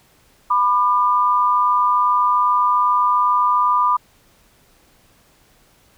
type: tone pair together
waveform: sine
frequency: 992.5 / 1200 Hz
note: B5 / D6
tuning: +8 / +37 cents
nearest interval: minor third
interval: 329 cents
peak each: -16 dBFS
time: 0.5-3.97 s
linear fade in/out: 10 ms
effects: pink hiss -55 dBFS RMS until 5.97 s